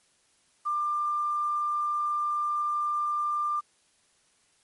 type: tone with quantisation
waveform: sine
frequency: 1192 Hz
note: D6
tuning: 25 cents sharp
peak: -25 dBFS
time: 0.65-3.61 s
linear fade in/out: 20 ms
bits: 9
effects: white hiss -66 dBFS RMS until 4.63 s + MP3 48 kbps